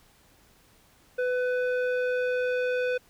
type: tone with low-pass filter sweep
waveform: square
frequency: 499.8 Hz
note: B4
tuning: 21 cents sharp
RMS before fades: -27 dBFS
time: 1.18-2.98 s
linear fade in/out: 10 ms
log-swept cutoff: 1500 to 2400 Hz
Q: 1.3
effects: pink hiss -60 dBFS RMS until 3.09 s